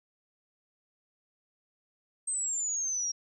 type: exponential sweep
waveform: sine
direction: down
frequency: 8372 to 5588 Hz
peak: -29 dBFS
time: 2.27-3.12 s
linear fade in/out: 10 ms
effects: none